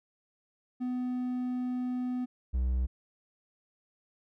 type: tone pair in turn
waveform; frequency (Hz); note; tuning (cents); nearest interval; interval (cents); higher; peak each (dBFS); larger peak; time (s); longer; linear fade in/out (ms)
triangle; 250 / 62.86; B3 / B1; +21 / +31; 2 octaves; 2390; first; -28 / -24; second; 0.8-2.26 / 2.53-2.87; first; 20
effects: none